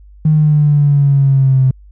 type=exponential sweep; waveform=triangle; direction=down; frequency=155.56 to 130 Hz; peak=-3 dBFS; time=0.25-1.71 s; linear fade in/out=5 ms; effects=tanh soft clip ceiling -5 dBFS + added 50 Hz sine -37 dBFS peak until 1.91 s